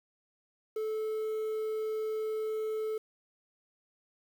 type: tone with quantisation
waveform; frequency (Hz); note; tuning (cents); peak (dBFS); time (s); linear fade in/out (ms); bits
triangle; 435.2; A4; -19; -29; 0.76-2.98; 5; 9
effects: none